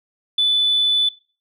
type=tone; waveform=sine; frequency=3488 Hz; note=A7; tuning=16 cents flat; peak=-13 dBFS; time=0.38-1.09 s; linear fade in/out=5 ms; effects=noise-tail reverb RT60 0.4 s tail -21 dB re dry + tanh soft clip ceiling -9 dBFS